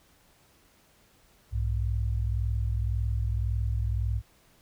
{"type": "tone pair together", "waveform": "sine", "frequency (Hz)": [61.97, 103.83], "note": ["B1", "G#2"], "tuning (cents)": [7, 0], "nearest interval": "major sixth", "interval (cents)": 893, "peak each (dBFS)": [-27, -29], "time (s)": [1.51, 4.22], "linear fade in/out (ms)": 50, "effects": ["pink hiss -62 dBFS RMS until 4.61 s"]}